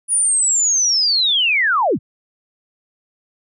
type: linear sweep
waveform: sine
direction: down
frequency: 9800 to 67.3 Hz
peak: -13 dBFS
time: 0.08-1.99 s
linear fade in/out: 50 ms
effects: none